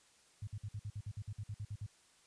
sine tone bursts, 103.83 Hz, G#2, in tune, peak -39 dBFS, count 14, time 0.42-1.864 s, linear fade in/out 5 ms, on 53 ms, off 54 ms, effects white hiss -67 dBFS RMS until 2.26 s + resampled to 22050 Hz

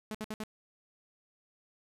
sawtooth tone bursts, 215.4 Hz, A3, 37 cents flat, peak -32 dBFS, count 4, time 0.11-0.436 s, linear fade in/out 0 ms, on 35 ms, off 62 ms, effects resampled to 32000 Hz

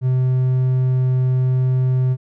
triangle tone, 128.5 Hz, C3, 31 cents flat, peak -12 dBFS, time 0.01-2.17 s, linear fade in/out 50 ms, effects none

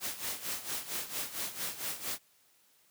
white noise with tremolo, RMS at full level -35 dBFS, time 0-2.19 s, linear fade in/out 50 ms, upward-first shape sine, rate 4.4 Hz, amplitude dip 75%, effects white hiss -67 dBFS RMS until 2.9 s + high-pass 80 Hz 12 dB/octave

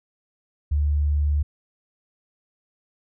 sine tone, 73.42 Hz, D2, in tune, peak -18 dBFS, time 0.71-1.43 s, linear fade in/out 10 ms, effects none

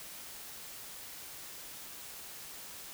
silence, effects white hiss -47 dBFS RMS until 2.93 s

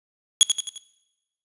20% pulse tone with echo, 3343 Hz, G#7, 11 cents sharp, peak -4 dBFS, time 0.41-0.43 s, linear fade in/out 0 ms, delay 87 ms, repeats 4, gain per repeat -6 dB, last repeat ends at 0.778 s, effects noise-tail reverb RT60 1.0 s tail -20 dB re dry + resampled to 24000 Hz

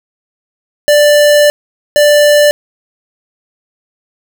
square tone bursts at uneven times, 589 Hz, D5, 5 cents sharp, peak -5 dBFS, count 2, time 0.88-1.5 / 1.96-2.51 s, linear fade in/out 0 ms, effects none

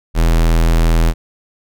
square tone, 41.2 Hz, E1, in tune, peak -10 dBFS, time 0.14-1.14 s, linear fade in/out 50 ms, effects none

